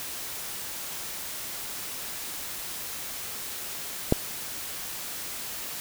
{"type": "click", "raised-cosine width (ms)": 2, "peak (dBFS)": -5, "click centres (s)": 4.124, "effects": ["white hiss -36 dBFS RMS until 5.8 s"]}